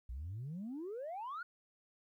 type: exponential sweep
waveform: sine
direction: up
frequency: 56 to 1480 Hz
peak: -39 dBFS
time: 0.09-1.43 s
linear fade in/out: 5 ms
effects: tanh soft clip ceiling -38 dBFS + 13-bit